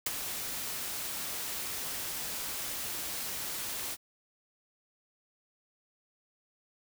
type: noise with ADSR envelope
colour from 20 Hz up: white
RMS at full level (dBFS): -29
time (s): 0.06-3.97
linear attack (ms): 5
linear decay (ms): 23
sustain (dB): -8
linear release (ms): 43
effects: none